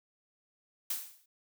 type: noise with exponential decay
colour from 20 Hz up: blue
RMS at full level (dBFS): -31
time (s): 0.9-1.26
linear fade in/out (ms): 5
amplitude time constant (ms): 77
effects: none